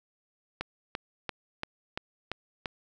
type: click train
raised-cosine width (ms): 0.3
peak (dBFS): -16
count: 7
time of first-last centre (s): 0.61-2.658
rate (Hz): 2.93
effects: none